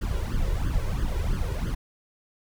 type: noise with flanger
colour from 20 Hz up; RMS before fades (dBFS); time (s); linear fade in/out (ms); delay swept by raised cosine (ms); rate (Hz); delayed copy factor
brown; -26; 0.01-1.75; 10; 0.62 to 2.12; 3; +0.85
effects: none